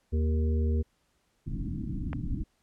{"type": "harmonic tone", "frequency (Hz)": 78.1, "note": "D#2", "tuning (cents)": 7, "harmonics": [1, 3, 5, 6], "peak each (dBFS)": [-24, -34, -38, -40], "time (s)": [0.12, 0.83], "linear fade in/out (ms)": 20}
{"type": "low-pass noise", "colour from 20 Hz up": "pink", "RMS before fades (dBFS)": -33, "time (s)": [1.46, 2.44], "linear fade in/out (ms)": 10, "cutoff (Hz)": 320, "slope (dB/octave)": 96}
{"type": "click", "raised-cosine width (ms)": 0.5, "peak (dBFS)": -22, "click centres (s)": 2.131}
{"effects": ["pink hiss -72 dBFS RMS until 2.62 s", "low-pass 11000 Hz 12 dB/octave"]}